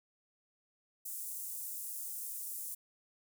pink high-pass noise, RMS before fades -42 dBFS, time 1.05-2.75 s, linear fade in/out 10 ms, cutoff 8600 Hz, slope 24 dB/octave, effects none

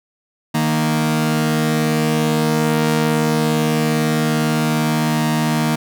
sawtooth tone pair together, 155.47 / 233.1 Hz, D#3 / A#3, -1 / 0 cents, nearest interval perfect fifth, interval 701 cents, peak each -14 dBFS, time 0.54-5.76 s, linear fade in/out 10 ms, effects none

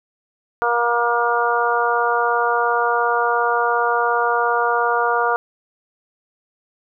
harmonic tone, 237.2 Hz, A#3, 30 cents sharp, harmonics 2 / 3 / 4 / 5 / 6, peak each -22 / -22 / -22 / -22 / -22 dBFS, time 0.62-5.36 s, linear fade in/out 0 ms, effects none

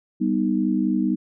sine chord, G augmented, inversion none, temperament equal, 196 / 246.9 / 311.1 Hz, G3 / B3 / D#4, 0 / 0 / 0 cents, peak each -23 dBFS, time 0.2-1.16 s, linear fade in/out 20 ms, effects none

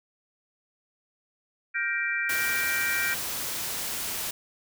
sine chord, G minor seventh, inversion third, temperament just, 1411.2 / 1568 / 1881.6 / 2352 Hz, F6 / G6 / Bb6 / D7, +18 / 0 / +16 / +2 cents, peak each -34 / -30 / -31 / -30 dBFS, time 1.74-3.15 s, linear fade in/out 20 ms
white noise, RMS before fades -32 dBFS, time 2.29-4.31 s, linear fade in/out 5 ms
effects none

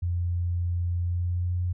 sine tone with pitch glide, 87.31 to 89.2 Hz, F2 to F2, 0 to +37 cents, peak -24 dBFS, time 0.02-1.73 s, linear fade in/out 10 ms, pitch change +37 cents, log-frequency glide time 1.01-1.6 s, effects none

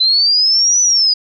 sine linear two-way sweep, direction up then down, 4003 to 5990 to 4881 Hz, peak -9 dBFS, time 0-1.14 s, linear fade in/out 10 ms, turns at 0.81 s, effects none

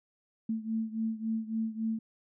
sine beating tone pair, 221.5 / 225.1 Hz, A3 / A3, +12 / +40 cents, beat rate 3.6 Hz, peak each -32 / -35 dBFS, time 0.49-1.99 s, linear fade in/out 5 ms, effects none

